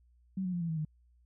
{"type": "tone with pitch steps", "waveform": "sine", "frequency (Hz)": [190, 182.15, 174.63, 167.42, 160.51, 153.88], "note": ["F#3", "F#3", "F3", "E3", "E3", "D#3"], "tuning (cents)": [46, -27, 0, 27, -46, -19], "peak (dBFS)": -31, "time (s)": [0.37, 0.85], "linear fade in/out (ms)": 5, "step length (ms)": 80, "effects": ["added 60 Hz sine -62 dBFS peak until 1.25 s"]}